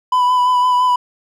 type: tone with vibrato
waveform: triangle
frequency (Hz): 996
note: B5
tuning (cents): +14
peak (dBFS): -9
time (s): 0.12-0.96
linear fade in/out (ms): 5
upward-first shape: sine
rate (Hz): 5.9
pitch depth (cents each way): 21
effects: none